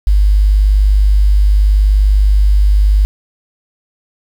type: tone with quantisation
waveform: sine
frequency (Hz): 50.4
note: G1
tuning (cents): +49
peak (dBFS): -6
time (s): 0.07-3.05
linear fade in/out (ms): 0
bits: 6
effects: none